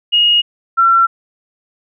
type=tone pair in turn; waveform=sine; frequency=2871 / 1354.9 Hz; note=F7 / E6; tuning=+47 / +47 cents; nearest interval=octave + minor second; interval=1300 cents; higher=first; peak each=-8 / -7 dBFS; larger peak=second; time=0.12-0.42 / 0.77-1.07 s; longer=neither; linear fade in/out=20 ms; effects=none